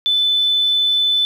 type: tone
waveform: sine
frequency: 3508 Hz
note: A7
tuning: 6 cents flat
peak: -13 dBFS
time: 0.06-1.25 s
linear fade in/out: 0 ms
effects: 7-bit